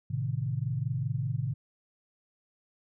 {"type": "chord", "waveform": "sine", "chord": "A diminished", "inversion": "none", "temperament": "equal", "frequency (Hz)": [110, 130.81, 155.56], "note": ["A2", "C3", "Eb3"], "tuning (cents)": [0, 0, 0], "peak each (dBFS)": [-33, -31, -35], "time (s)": [0.1, 1.54], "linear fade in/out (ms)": 10, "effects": []}